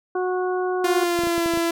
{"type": "harmonic tone", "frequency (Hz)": 366.6, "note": "F#4", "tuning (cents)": -16, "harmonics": [1, 2, 3, 4], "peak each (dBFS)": [-22, -28, -32, -34], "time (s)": [0.15, 1.04], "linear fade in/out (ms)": 5}
{"type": "tone with pitch glide", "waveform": "sawtooth", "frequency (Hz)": [351.6, 336.5], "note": ["F4", "E4"], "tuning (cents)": [12, 36], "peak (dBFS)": -16, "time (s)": [0.84, 1.71], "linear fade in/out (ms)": 5, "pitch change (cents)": -76, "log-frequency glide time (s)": [0.94, 1.47]}
{"type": "clicks", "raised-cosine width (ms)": 2, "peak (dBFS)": -19, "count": 7, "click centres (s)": [1.19, 1.236, 1.271, 1.38, 1.46, 1.537, 1.574]}
{"effects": []}